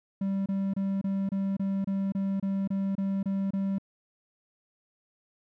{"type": "tone bursts", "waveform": "triangle", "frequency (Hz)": 195.1, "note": "G3", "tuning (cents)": -8, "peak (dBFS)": -24, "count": 13, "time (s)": [0.21, 3.784], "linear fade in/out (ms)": 5, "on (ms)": 250, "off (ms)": 27, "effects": []}